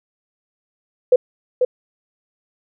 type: tone with echo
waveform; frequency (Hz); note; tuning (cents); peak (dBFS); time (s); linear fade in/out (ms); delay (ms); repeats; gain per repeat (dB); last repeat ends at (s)
sine; 502; B4; +28; -7; 1.12-1.16; 5; 490; 1; -5; 1.65
effects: none